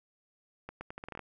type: accelerating click train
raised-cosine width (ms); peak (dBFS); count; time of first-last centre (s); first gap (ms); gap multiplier
0.5; -26; 10; 0.69-1.193; 120; 0.79
effects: none